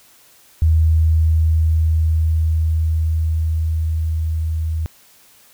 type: tone with level ramp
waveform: sine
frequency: 79.9 Hz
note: D#2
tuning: 47 cents sharp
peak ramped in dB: -10 to -18 dBFS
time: 0.62-4.86 s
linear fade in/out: 0 ms
effects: white hiss -50 dBFS RMS until 5.53 s